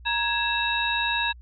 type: tone cluster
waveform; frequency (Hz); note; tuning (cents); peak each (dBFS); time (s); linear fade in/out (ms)
sine; 937 / 1661 / 2659 / 3805; A#5 / G#6 / E7 / A#7; +9 / 0 / +14 / +35; -28; 0.05-1.33; 20
effects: added 60 Hz sine -43 dBFS peak until 1.41 s